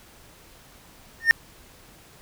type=tone with exponential growth; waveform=triangle; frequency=1824 Hz; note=A#6; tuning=38 cents flat; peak=-6 dBFS; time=1.2-1.31 s; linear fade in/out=0 ms; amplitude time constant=22 ms; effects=pink hiss -51 dBFS RMS until 2.21 s